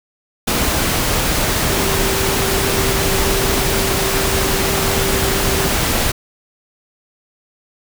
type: tone in noise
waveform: sine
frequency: 389.3 Hz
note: G4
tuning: 12 cents flat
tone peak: -22 dBFS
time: 1.69-5.68 s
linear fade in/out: 10 ms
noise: pink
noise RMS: -17 dBFS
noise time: 0.47-6.12 s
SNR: -8 dB
effects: none